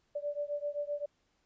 sine beating tone pair, 580 / 587.7 Hz, D5 / D5, -22 / +1 cents, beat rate 7.7 Hz, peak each -36 / -37 dBFS, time 0.15-1.06 s, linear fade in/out 10 ms, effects pink hiss -75 dBFS RMS until 1.45 s + resampled to 16000 Hz

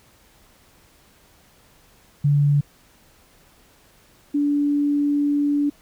sine tone pair in turn, 144.2 / 289.2 Hz, D3 / D4, -31 / -27 cents, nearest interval octave, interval 1204 cents, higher second, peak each -14 / -17 dBFS, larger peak first, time 2.24-2.61 / 4.34-5.7 s, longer second, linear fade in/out 10 ms, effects pink hiss -55 dBFS RMS until 5.81 s

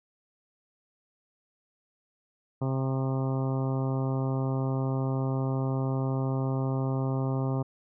harmonic tone with a mistuned harmonic, 132.8 Hz, C3, 26 cents sharp, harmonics 1 / 2 / 3 / 4 / 5 / 6 / 7 / 8 / 9, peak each -27 / -33 / -37 / -39 / -41 / -43 / -44 / -45 / -46 dBFS, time 2.61-7.63 s, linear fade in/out 10 ms, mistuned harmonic 9, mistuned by +21 cents, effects none

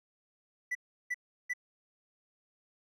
triangle tone bursts, 1975.5 Hz, B6, in tune, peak -29 dBFS, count 3, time 0.71-1.536 s, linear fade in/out 10 ms, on 42 ms, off 350 ms, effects none

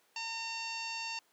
harmonic tone, 910 Hz, A#5, 42 cents flat, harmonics 1 / 2 / 3 / 4 / 5 / 6 / 7 / 8, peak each -43 / -50 / -40 / -53 / -43 / -48 / -52 / -54 dBFS, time 0.16-1.19 s, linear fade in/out 2 ms, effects pink hiss -69 dBFS RMS until 1.32 s + high-pass 400 Hz 12 dB/octave

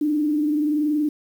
sine tone with frequency modulation, 299.7 Hz, D4, 35 cents sharp, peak -18 dBFS, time 0.01-1.09 s, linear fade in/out 5 ms, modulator 21 Hz, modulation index 0.45, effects 8-bit

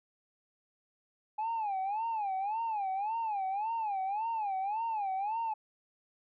sine tone with vibrato, 835 Hz, G#5, 9 cents sharp, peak -29 dBFS, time 1.38-5.54 s, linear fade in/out 10 ms, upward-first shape sine, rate 1.8 Hz, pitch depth 170 cents each way, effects tanh soft clip ceiling -29 dBFS

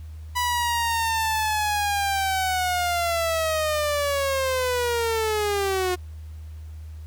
sawtooth linear sweep, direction down, 987.8 to 358.4 Hz, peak -18 dBFS, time 0.35-5.96 s, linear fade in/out 20 ms, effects added 78 Hz sine -35 dBFS peak until 7.06 s + pink hiss -58 dBFS RMS until 7.06 s

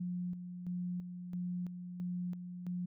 sine tone with tremolo, 178.4 Hz, F3, 37 cents sharp, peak -35 dBFS, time 0-2.86 s, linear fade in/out 10 ms, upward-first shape square, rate 1.5 Hz, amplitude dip 55%, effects none

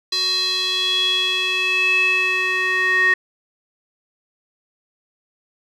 square tone with band-pass filter sweep, 371.7 Hz, F#4, 8 cents sharp, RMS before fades -19 dBFS, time 0.12-3.14 s, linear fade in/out 5 ms, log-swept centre 4300 to 1900 Hz, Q 7.1, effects none

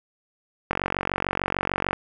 click train, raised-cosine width 0.5 ms, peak -8 dBFS, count 58, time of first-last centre 0.71-1.931 s, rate 46.7 Hz, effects none

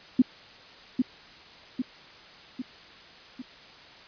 sine tone with echo, 254 Hz, B3, 49 cents sharp, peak -14 dBFS, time 0.19-0.22 s, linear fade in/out 5 ms, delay 800 ms, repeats 4, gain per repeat -5 dB, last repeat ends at 3.42 s, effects white hiss -49 dBFS RMS until 4.07 s + resampled to 11025 Hz

